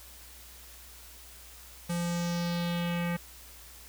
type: tone with low-pass filter sweep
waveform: square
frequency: 172.6 Hz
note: F3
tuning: 20 cents flat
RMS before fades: -31 dBFS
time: 1.89-3.17 s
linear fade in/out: 10 ms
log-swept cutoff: 9800 to 2100 Hz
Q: 2.5
effects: added 60 Hz sine -53 dBFS peak until 3.88 s + white hiss -51 dBFS RMS until 3.88 s